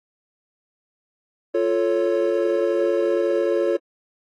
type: chord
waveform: triangle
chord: F augmented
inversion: none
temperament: equal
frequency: 349.2 / 440 / 554.4 Hz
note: F4 / A4 / C#5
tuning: 0 / 0 / 0 cents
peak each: -20 / -21 / -20 dBFS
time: 1.54-3.77 s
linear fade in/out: 10 ms
effects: AAC 32 kbps